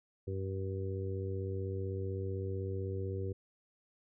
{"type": "harmonic tone", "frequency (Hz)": 95.8, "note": "G2", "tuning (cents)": -39, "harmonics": [1, 2, 3, 4, 5], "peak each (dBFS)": [-36, -48, -48, -41, -44], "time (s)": [0.27, 3.33], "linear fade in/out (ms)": 10, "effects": []}